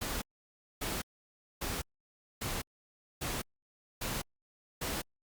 pink noise bursts, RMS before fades -36 dBFS, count 7, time 0.01-5.02 s, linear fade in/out 10 ms, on 210 ms, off 590 ms, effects Opus 48 kbps

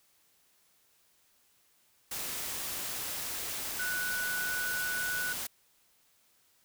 sine tone in noise, 1480 Hz, F#6, in tune, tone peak -32 dBFS, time 3.79-5.33 s, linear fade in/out 5 ms, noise white, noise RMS -37 dBFS, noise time 2.11-5.47 s, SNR +2 dB, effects white hiss -68 dBFS RMS until 6.64 s

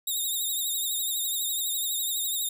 5% pulse tone with vibrato, 3729 Hz, A#7, in tune, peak -20 dBFS, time 0.07-2.49 s, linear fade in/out 5 ms, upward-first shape triangle, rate 12 Hz, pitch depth 77 cents each way, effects none

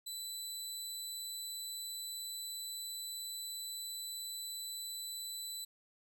20% pulse tone, 3989 Hz, B7, 17 cents sharp, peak -35 dBFS, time 0.06-5.65 s, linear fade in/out 10 ms, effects none

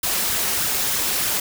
white noise with flanger, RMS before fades -22 dBFS, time 0.03-1.4 s, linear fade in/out 5 ms, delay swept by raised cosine 0.56 to 5.56 ms, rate 3.3 Hz, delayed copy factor +0.5, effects none

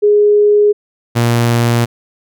sine / sawtooth tone pair in turn, 415.3 / 118.17 Hz, G#4 / A#2, 0 / +24 cents, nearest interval octave + minor seventh, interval 2176 cents, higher first, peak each -6 dBFS, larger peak neither, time 0.02-0.73 / 1.15-1.86 s, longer neither, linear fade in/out 20 ms, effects none

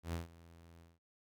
sawtooth tone with ADSR envelope, 83.9 Hz, E2, 31 cents sharp, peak -32 dBFS, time 0.03-0.99 s, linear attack 100 ms, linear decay 140 ms, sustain -21 dB, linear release 180 ms, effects none

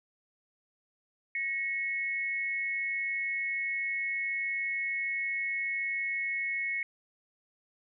sine tone pair together, 1899.3 / 2194 Hz, A#6 / C#7, +32 / -18 cents, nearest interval major second, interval 250 cents, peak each -35 / -31 dBFS, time 1.35-6.83 s, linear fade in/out 2 ms, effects none

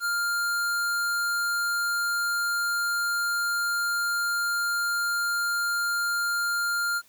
square tone, 1400 Hz, F6, 4 cents sharp, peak -25 dBFS, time 0-7.02 s, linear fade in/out 50 ms, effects white hiss -59 dBFS RMS until 7.08 s

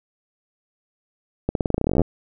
accelerating click train, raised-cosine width 2 ms, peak -7 dBFS, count 19, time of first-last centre 1.49-2.017 s, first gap 62 ms, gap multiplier 0.9, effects none

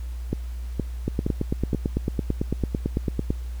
two click trains, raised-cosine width 3 ms, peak -10 / -10 dBFS, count 4 / 21, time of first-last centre 0.33-1.732 / 1.08-3.305 s, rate 2.14 / 8.99 Hz, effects added 60 Hz sine -29 dBFS peak until 3.6 s + pink hiss -52 dBFS RMS until 3.6 s

